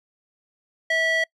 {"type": "tone with band-pass filter", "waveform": "square", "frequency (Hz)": 650, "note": "E5", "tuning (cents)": -24, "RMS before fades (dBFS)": -22, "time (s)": [0.9, 1.24], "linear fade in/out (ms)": 5, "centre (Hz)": 2000, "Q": 1.9, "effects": ["noise-tail reverb RT60 0.1 s tail -25 dB re dry"]}